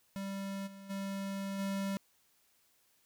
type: tone with level steps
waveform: square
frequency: 196 Hz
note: G3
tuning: in tune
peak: -38 / -49 / -37 / -34 dBFS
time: 0.16-1.97 s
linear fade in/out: 0 ms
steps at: 0.66 / 0.89 / 1.58 s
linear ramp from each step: 20 ms
effects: white hiss -71 dBFS RMS until 3.05 s